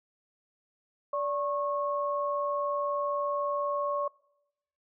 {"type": "tone pair together", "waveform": "sine", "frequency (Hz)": [579.5, 1094], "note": ["D5", "C#6"], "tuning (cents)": [-23, -23], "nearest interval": "major seventh", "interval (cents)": 1100, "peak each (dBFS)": [-30, -31], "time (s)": [1.13, 4.08], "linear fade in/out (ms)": 5, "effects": ["noise-tail reverb RT60 0.9 s tail -24 dB re dry"]}